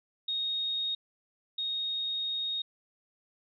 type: tone pair in turn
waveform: sine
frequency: 3729 / 3729 Hz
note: A#7 / A#7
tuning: 0 / 0 cents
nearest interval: unison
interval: 0 cents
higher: neither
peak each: -29 / -30 dBFS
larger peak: first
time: 0.28-0.95 / 1.58-2.62 s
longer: second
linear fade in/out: 5 ms
effects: none